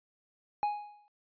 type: tone with exponential decay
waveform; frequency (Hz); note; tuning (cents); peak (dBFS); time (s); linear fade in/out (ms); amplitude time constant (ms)
triangle; 830.6; G#5; 0; -23; 0.63-1.08; 0; 97
effects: resampled to 11025 Hz